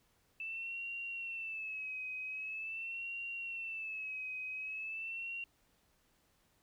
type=tone with vibrato; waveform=sine; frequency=2637 Hz; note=E7; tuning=in tune; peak=-39 dBFS; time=0.4-5.44 s; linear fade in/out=2 ms; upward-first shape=sine; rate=0.44 Hz; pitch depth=78 cents each way; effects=pink hiss -73 dBFS RMS until 6.62 s